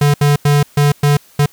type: tone bursts at uneven times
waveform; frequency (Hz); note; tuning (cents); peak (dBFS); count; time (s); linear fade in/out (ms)
square; 145; D3; -22; -9; 6; 0.01-0.14 / 0.21-0.36 / 0.45-0.63 / 0.77-0.92 / 1.03-1.17 / 1.39-1.46; 5
effects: white hiss -47 dBFS RMS until 1.52 s